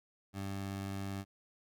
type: tone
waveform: 20% pulse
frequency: 98 Hz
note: G2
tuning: in tune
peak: -33 dBFS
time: 0.33-1.25 s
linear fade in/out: 50 ms
effects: none